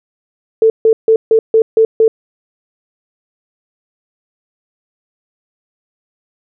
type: tone bursts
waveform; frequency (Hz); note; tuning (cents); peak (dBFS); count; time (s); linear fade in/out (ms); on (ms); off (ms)
sine; 445.3; A4; +21; -5; 7; 0.62-2.08; 2; 80; 150
effects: none